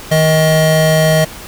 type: tone pair together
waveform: square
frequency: 157.93 / 630 Hz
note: D#3 / D#5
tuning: +26 / +21 cents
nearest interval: 2 octaves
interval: 2395 cents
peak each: -12 dBFS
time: 0.11-1.25 s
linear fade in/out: 10 ms
effects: pink hiss -31 dBFS RMS until 1.47 s